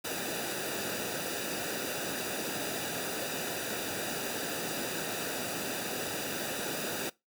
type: noise with comb filter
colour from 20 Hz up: pink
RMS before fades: -35 dBFS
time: 0.04-7.1 s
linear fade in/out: 10 ms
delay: 0.93 ms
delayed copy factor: -0.65
effects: noise-tail reverb RT60 0.2 s tail -21 dB re dry + high-pass 150 Hz 12 dB/octave